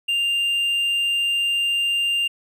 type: tone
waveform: triangle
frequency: 2794 Hz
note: F7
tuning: in tune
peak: -17 dBFS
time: 0.08-2.28 s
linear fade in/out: 10 ms
effects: none